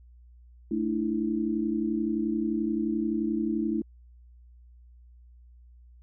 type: chord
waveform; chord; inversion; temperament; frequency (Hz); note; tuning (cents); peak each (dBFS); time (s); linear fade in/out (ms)
sine; A suspended fourth; none; equal with one note detuned; 220 / 298.1 / 329.6; A3 / D4 / E4; 0 / +26 / 0; -29 / -31 / -29; 0.71-3.82; 5
effects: added 60 Hz sine -50 dBFS peak until 6.02 s